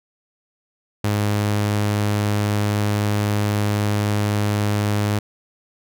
sawtooth tone, 103.83 Hz, G#2, in tune, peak -14 dBFS, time 1.04-5.19 s, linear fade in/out 5 ms, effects none

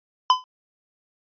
square tone with exponential decay, 1014 Hz, B5, 45 cents sharp, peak -10 dBFS, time 0.3-0.44 s, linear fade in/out 1 ms, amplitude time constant 30 ms, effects resampled to 11025 Hz

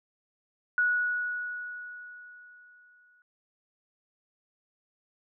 sine tone with exponential decay, 1464 Hz, F#6, 19 cents flat, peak -21 dBFS, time 0.78-3.22 s, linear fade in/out 1 ms, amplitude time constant 530 ms, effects none

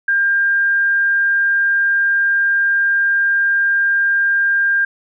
sine tone, 1600 Hz, G6, 35 cents sharp, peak -12 dBFS, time 0.08-4.85 s, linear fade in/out 5 ms, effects none

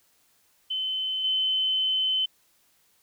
sine tone with level steps, 3055 Hz, G7, 45 cents flat, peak -26 / -22 dBFS, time 0.7-2.26 s, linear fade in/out 10 ms, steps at 1.24 s, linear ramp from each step 5 ms, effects white hiss -65 dBFS RMS until 3.02 s

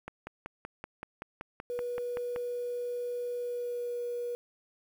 click train, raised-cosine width 0.5 ms, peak -24 dBFS, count 13, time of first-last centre 0.08-2.361 s, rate 5.26 Hz
sine tone with pitch glide, 486.3 to 481.8 Hz, B4 to B4, -27 to -43 cents, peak -32 dBFS, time 1.7-4.35 s, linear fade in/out 0 ms, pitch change -16 cents, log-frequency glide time 3.36-4.03 s
effects 9-bit

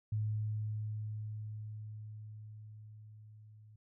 sine tone with level ramp, 107.2 Hz, A2, 45 cents flat, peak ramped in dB -31 to -55 dBFS, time 0.12-3.76 s, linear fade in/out 5 ms, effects none

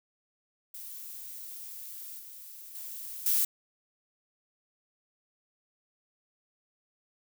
violet noise with level steps, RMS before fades -43 / -47 / -41 / -26 dBFS, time 0.74-3.45 s, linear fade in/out 5 ms, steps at 2.19 / 2.75 / 3.26 s, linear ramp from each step 2 ms, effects none

